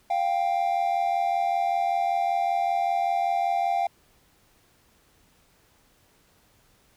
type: tone pair together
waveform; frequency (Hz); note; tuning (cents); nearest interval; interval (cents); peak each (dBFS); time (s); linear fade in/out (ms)
triangle; 700 / 785.2; F5 / G5; +4 / +3; major second; 199; -23; 0.1-3.87; 5
effects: pink hiss -62 dBFS RMS until 6.96 s